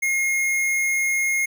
square tone, 2147 Hz, C7, 44 cents sharp, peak -20 dBFS, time 0.02-1.46 s, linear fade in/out 10 ms, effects none

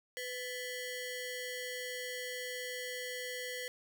sawtooth ring-modulated tone, 1244.5 Hz, D#6, in tune, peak -32 dBFS, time 0.17-3.68 s, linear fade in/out 0 ms, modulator 745 Hz, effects none

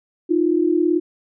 sine tone pair together, 311.6 / 350 Hz, D#4 / F4, +3 / +4 cents, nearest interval major second, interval 201 cents, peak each -18 / -17 dBFS, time 0.29-1 s, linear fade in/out 20 ms, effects none

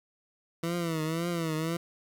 20% pulse tone with vibrato, 164.81 Hz, E3, in tune, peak -24 dBFS, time 0.63-1.77 s, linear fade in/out 5 ms, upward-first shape triangle, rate 1.9 Hz, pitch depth 110 cents each way, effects 10-bit

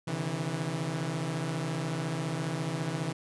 sawtooth tone cluster, 133.8 / 148.7 / 163.3 Hz, C3 / D3 / E3, +39 / +22 / -16 cents, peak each -32 / -34 / -29 dBFS, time 0.07-3.13 s, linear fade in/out 10 ms, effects resampled to 24000 Hz

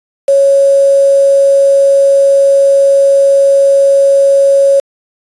sine tone with quantisation, 553 Hz, C#5, 4 cents flat, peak -4 dBFS, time 0.28-4.8 s, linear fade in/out 5 ms, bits 4, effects resampled to 24000 Hz

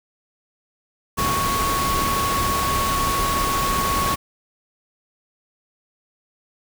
sine tone in noise, 1108.7 Hz, C#6, in tune, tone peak -21 dBFS, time 1.17-4.16 s, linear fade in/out 20 ms, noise pink, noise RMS -24 dBFS, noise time 1.17-4.16 s, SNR 0 dB, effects none

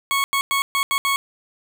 20% pulse tone bursts at uneven times, 1104 Hz, C#6, 7 cents flat, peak -13 dBFS, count 6, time 0.11-0.24 / 0.33-0.41 / 0.51-0.62 / 0.75-0.83 / 0.91-0.98 / 1.05-1.16 s, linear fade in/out 0 ms, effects none

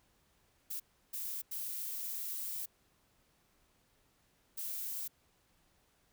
violet noise bursts at uneven times, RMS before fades -40 dBFS, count 4, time 0.7-0.8 / 1.13-1.42 / 1.51-2.66 / 4.57-5.08 s, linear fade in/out 10 ms, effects pink hiss -72 dBFS RMS until 6.12 s

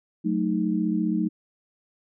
sine chord, D# diminished, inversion first, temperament equal, 185 / 220 / 311.1 Hz, F#3 / A3 / D#4, 0 / 0 / 0 cents, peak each -26 dBFS, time 0.24-1.29 s, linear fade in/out 20 ms, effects none

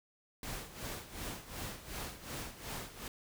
pink noise with tremolo, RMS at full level -41 dBFS, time 0.43-3.08 s, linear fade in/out 2 ms, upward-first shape sine, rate 2.7 Hz, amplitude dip 75%, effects none

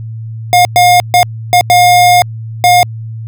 square tone bursts at uneven times, 713 Hz, F5, 36 cents sharp, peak -4 dBFS, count 6, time 0.53-0.65 / 0.76-1 / 1.14-1.23 / 1.53-1.61 / 1.7-2.22 / 2.64-2.83 s, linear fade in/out 0 ms, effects added 112 Hz sine -20 dBFS peak until 3.27 s

